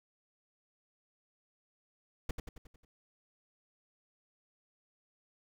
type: noise with echo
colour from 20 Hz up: brown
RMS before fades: -31 dBFS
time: 2.29-2.31 s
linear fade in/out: 5 ms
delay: 90 ms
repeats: 6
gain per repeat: -5 dB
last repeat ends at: 2.85 s
effects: none